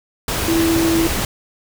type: tone in noise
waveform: sine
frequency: 329.6 Hz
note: E4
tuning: in tune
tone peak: -14 dBFS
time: 0.48-1.07 s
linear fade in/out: 2 ms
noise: pink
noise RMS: -21 dBFS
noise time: 0.28-1.25 s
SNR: +4 dB
effects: none